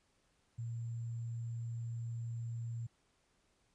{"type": "tone with sample-and-hold", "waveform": "sine", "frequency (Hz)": 116.54, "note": "A#2", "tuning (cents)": 0, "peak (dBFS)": -38, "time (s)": [0.58, 2.87], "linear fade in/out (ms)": 10, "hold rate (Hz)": 7350, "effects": ["pink hiss -75 dBFS RMS until 3.74 s", "resampled to 22050 Hz"]}